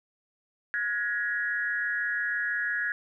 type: tone with amplitude modulation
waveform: sine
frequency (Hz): 1669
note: G#6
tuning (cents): +8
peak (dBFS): -22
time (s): 0.74-2.92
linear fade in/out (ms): 0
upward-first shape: sine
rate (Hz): 226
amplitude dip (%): 100
effects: none